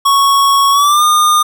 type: tone with pitch glide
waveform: square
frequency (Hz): 1108.7 to 1216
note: C#6 to D#6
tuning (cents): 0 to -40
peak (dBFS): -8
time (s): 0.05-1.43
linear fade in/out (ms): 10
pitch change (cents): +160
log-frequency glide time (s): 0.71-1.03
effects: none